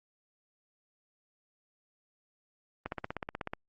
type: click train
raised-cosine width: 0.5 ms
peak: -20 dBFS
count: 12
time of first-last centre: 2.86-3.535 s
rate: 16.3 Hz
effects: Opus 32 kbps